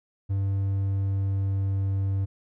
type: tone with pitch glide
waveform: triangle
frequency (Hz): 98 to 97.38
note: G2 to G2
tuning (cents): 0 to -11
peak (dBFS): -21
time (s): 0.29-2.26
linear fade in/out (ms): 20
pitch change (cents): -11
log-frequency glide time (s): 0.41-1.85
effects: none